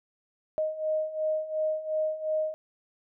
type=beating tone pair; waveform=sine; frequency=621 / 623.8 Hz; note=D#5 / D#5; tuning=-3 / +4 cents; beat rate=2.8 Hz; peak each=-32 / -28 dBFS; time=0.58-2.54 s; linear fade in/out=0 ms; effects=none